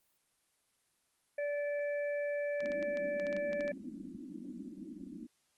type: harmonic tone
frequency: 580 Hz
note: D5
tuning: 22 cents flat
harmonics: 1 / 3 / 4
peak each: -33 / -44 / -48 dBFS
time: 1.38-3.72 s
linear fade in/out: 5 ms
type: clicks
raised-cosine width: 0.2 ms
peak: -30 dBFS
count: 12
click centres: 2.605 / 2.659 / 2.719 / 2.827 / 2.972 / 3.198 / 3.268 / 3.328 / 3.366 / 3.531 / 3.608 / 3.679 s
type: band-pass noise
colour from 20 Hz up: white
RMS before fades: -46 dBFS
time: 2.62-5.27 s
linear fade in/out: 10 ms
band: 180 to 330 Hz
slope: 96 dB/octave
effects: white hiss -75 dBFS RMS until 5.57 s + Opus 24 kbps